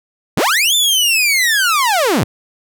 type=linear two-way sweep; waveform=sawtooth; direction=up then down; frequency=77.78 to 3576 to 77.78 Hz; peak=-8 dBFS; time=0.37-2.24 s; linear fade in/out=5 ms; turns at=0.75 s; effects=none